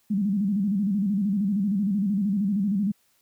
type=tone with vibrato; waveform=sine; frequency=200 Hz; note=G3; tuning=35 cents sharp; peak=-21 dBFS; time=0.1-2.92 s; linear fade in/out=10 ms; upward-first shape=square; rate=13 Hz; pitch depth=96 cents each way; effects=white hiss -66 dBFS RMS until 3.21 s